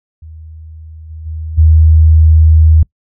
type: tone with level steps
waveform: sine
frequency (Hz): 79.2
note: D#2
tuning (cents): +31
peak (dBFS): -29 / -25 / -19 / -3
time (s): 0.22-2.83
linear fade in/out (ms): 5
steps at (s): 1.09 / 1.25 / 1.57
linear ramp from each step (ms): 20
effects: noise-tail reverb RT60 0.1 s tail -24 dB re dry